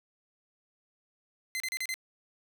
sawtooth tone bursts, 2063 Hz, C7, 25 cents flat, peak -28 dBFS, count 5, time 1.55-1.941 s, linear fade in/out 0 ms, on 51 ms, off 34 ms, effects none

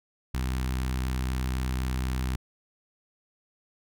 sawtooth tone with notch filter, 63.9 Hz, C2, 40 cents flat, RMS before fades -29 dBFS, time 0.34-2.36 s, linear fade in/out 5 ms, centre 530 Hz, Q 0.9, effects none

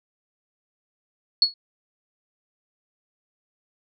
sine tone with exponential decay, 4363 Hz, C#8, 28 cents flat, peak -10 dBFS, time 1.42-1.54 s, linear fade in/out 2 ms, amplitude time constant 26 ms, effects none

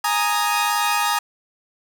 sawtooth chord, Ab suspended second, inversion none, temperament equal, 830.6 / 932.3 / 1244.5 Hz, Ab5 / Bb5 / Eb6, 0 / 0 / 0 cents, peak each -19 dBFS, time 0.04-1.19 s, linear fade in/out 5 ms, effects none

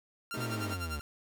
sawtooth tone with tremolo, 1383 Hz, F6, 17 cents flat, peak -32 dBFS, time 0.31-1.01 s, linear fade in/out 0 ms, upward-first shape sine, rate 10 Hz, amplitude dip 90%
sawtooth chord, A half-diminished seventh, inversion none, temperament equal, 220 / 261.6 / 311.1 / 392 Hz, A3 / C4 / Eb4 / G4, 0 / 0 / 0 / 0 cents, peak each -38 / -42 / -39 / -43 dBFS, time 0.34-0.74 s, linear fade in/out 2 ms
45% pulse linear sweep, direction down, 125.9 to 70.5 Hz, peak -36 dBFS, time 0.37-1 s, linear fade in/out 5 ms
effects none

